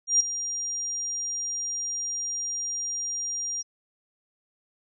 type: tone with ADSR envelope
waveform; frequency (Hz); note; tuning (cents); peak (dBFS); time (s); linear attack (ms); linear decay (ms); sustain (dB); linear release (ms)
sine; 5700; F8; +34; -15; 0.07-3.63; 130; 10; -13; 24
effects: none